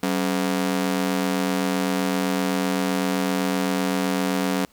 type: ring-modulated tone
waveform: sawtooth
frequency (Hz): 233.1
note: A#3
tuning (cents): 0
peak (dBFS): -14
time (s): 0.03-4.65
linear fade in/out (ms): 2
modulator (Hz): 43.9
effects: pink hiss -57 dBFS RMS until 4.72 s